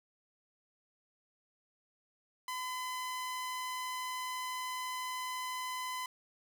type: tone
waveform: sawtooth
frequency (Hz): 1014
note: B5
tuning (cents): +45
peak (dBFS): -33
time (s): 2.48-6.06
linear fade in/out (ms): 2
effects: none